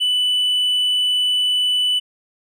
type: tone with hard clipping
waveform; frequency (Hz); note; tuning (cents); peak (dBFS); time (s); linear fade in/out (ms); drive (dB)
triangle; 2983; F#7; +13; -16; 0-2; 20; 5
effects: none